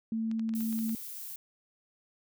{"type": "tone", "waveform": "sine", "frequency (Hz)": 223.7, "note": "A3", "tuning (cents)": 29, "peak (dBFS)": -29, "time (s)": [0.12, 0.95], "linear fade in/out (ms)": 2}
{"type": "clicks", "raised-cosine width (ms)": 0.2, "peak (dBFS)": -32, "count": 8, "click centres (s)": [0.314, 0.395, 0.492, 0.538, 0.607, 0.727, 0.789, 0.894]}
{"type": "noise", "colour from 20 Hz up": "violet", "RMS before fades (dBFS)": -42, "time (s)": [0.55, 1.36], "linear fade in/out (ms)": 2}
{"effects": []}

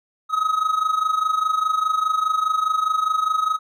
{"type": "tone with amplitude modulation", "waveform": "triangle", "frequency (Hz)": 1270, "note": "D#6", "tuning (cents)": 35, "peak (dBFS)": -13, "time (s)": [0.29, 3.59], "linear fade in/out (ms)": 50, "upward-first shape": "sine", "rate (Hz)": 24.9, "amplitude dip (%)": 75, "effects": []}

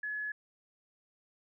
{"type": "tone", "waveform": "sine", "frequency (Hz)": 1700, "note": "G#6", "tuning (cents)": 40, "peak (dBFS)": -34, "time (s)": [0.03, 0.32], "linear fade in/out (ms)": 5, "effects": []}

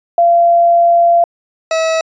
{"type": "tone pair in turn", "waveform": ["sine", "40% pulse"], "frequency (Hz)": [686, 646.4], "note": ["F5", "E5"], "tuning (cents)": [-31, -34], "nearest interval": "minor second", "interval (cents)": 103, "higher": "first", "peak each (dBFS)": [-6, -11], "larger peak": "first", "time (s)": [[0.18, 1.24], [1.71, 2.01]], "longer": "first", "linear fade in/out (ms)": 2, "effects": ["resampled to 16000 Hz"]}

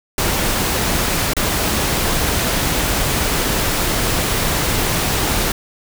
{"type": "noise with dropouts", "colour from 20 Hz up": "pink", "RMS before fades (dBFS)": -18, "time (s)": [0.18, 5.52], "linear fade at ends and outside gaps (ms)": 2, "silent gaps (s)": [1.335, 1.366], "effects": []}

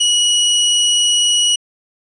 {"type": "tone", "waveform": "sawtooth", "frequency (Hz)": 2919, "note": "F#7", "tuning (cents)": -24, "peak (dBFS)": -8, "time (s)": [0, 1.56], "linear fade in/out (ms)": 10, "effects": ["resampled to 22050 Hz"]}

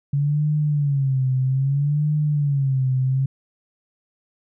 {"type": "tone with vibrato", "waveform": "sine", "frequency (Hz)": 140, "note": "C#3", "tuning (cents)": 18, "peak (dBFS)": -17, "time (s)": [0.13, 3.26], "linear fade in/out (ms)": 5, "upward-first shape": "sine", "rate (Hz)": 0.62, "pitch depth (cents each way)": 130, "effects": []}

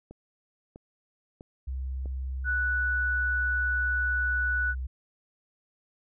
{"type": "click train", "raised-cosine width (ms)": 2, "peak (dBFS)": -31, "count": 4, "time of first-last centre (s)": [0.11, 2.058], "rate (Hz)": 1.54}
{"type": "tone with pitch glide", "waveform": "sine", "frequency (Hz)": [65.41, 64.14], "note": ["C2", "C2"], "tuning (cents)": [0, -34], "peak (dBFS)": -30, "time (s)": [1.67, 4.87], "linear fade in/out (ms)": 10, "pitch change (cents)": -34, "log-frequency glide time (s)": [2.45, 4.36]}
{"type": "tone", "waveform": "sine", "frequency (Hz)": 1480, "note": "F#6", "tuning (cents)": 0, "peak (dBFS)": -25, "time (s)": [2.44, 4.75], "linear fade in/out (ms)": 50}
{"effects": []}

